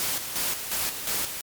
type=noise with tremolo; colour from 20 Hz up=white; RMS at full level=-27 dBFS; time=0-1.41 s; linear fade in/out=0 ms; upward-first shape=square; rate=2.8 Hz; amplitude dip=55%; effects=MP3 96 kbps